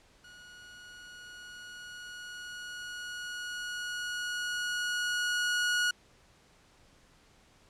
sawtooth tone with level ramp, 1453 Hz, F#6, 32 cents flat, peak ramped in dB -47 to -22 dBFS, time 0.24-5.91 s, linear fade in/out 5 ms, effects pink hiss -62 dBFS RMS until 7.69 s + low-pass 8000 Hz 12 dB/octave

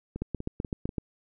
two click trains, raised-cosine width 3 ms, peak -22 / -17 dBFS, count 4 / 7, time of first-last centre 0.16-0.892 / 0.22-0.982 s, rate 4.1 / 7.87 Hz, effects none

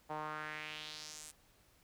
sawtooth tone with band-pass filter sweep, 153.2 Hz, D#3, 27 cents flat, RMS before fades -45 dBFS, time 0.09-1.32 s, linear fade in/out 20 ms, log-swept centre 800 to 9000 Hz, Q 2.5, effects pink hiss -68 dBFS RMS until 1.83 s

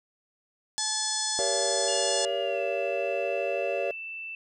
harmonic tone, 863 Hz, A5, 34 cents flat, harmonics 1 / 2 / 4 / 5 / 6 / 7 / 8 / 9 / 10, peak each -37 / -39 / -36 / -36 / -33 / -36 / -35 / -37 / -35 dBFS, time 0.78-2.25 s, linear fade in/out 0 ms
triangle chord, G diminished seventh, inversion none, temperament just, 392 / 470.4 / 564.5 / 677.4 Hz, G4 / Bb4 / Db5 / Fb5, 0 / +16 / +31 / +47 cents, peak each -32 / -32 / -28 / -31 dBFS, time 1.39-3.91 s, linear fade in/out 0 ms
sine tone with pitch glide, 2849 to 2658 Hz, F7 to E7, +34 to +14 cents, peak -35 dBFS, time 1.88-4.35 s, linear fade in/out 2 ms, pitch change -120 cents, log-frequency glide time 2.4-2.62 s
effects none

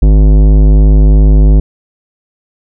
sine tone with tanh clipping, 51.4 Hz, G#1, 17 cents flat, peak -4 dBFS, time 0.02-1.6 s, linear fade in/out 5 ms, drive 16 dB, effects none

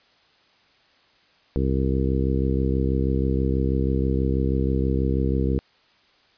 harmonic tone, 66.2 Hz, C2, 21 cents sharp, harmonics 1 / 2 / 3 / 4 / 5 / 6 / 7, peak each -23 / -26 / -28 / -29 / -30 / -31 / -31 dBFS, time 1.56-5.59 s, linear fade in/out 0 ms, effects white hiss -59 dBFS RMS until 6.37 s + resampled to 11025 Hz

